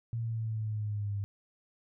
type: exponential sweep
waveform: sine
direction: down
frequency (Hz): 116.54 to 99.9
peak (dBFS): -31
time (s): 0.13-1.24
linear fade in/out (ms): 0
effects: none